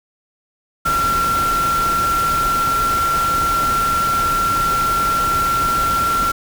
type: tone in noise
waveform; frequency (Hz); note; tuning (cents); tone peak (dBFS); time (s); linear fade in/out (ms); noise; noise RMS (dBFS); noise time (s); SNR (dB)
sine; 1364; F6; -41; -15; 0.85-6.32; 10; pink; -25; 0.85-6.32; +7
effects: none